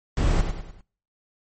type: noise with echo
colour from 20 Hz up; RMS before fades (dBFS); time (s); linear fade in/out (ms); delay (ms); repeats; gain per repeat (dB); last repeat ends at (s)
brown; -20; 0.17-0.41; 2; 100; 4; -7; 0.81
effects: noise-tail reverb RT60 0.5 s tail -24 dB re dry + MP3 32 kbps